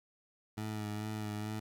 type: tone with vibrato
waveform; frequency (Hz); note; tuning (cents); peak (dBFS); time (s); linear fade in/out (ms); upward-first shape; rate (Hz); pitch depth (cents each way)
20% pulse; 106.6; G#2; +46; -32; 0.57-1.6; 10; sine; 2.3; 27
effects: 11-bit